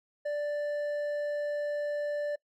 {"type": "tone with hard clipping", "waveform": "sine", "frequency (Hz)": 587.3, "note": "D5", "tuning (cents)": 0, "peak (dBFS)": -31, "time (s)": [0.25, 2.36], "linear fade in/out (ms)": 10, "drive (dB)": 5, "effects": ["noise-tail reverb RT60 0.1 s tail -24 dB re dry"]}